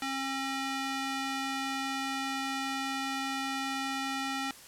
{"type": "tone with band-pass filter", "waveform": "square", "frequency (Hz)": 269.5, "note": "C#4", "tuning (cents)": -49, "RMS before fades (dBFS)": -34, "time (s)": [0.02, 4.51], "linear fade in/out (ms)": 2, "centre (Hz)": 2500, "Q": 0.51, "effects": ["white hiss -51 dBFS RMS until 4.67 s", "low-pass 12000 Hz 12 dB/octave"]}